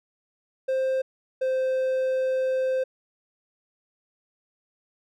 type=tone pair in turn; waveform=triangle; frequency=525 / 520.5 Hz; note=C5 / C5; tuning=+6 / -9 cents; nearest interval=unison; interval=15 cents; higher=first; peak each=-20 dBFS; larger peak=neither; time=0.68-1.02 / 1.41-2.84 s; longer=second; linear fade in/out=10 ms; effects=none